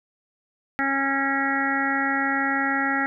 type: harmonic tone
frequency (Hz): 273.8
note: C#4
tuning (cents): -21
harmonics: 1 / 2 / 3 / 5 / 6 / 7 / 8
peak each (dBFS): -27 / -37 / -28 / -28 / -29 / -26 / -35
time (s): 0.79-3.06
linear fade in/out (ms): 0
effects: none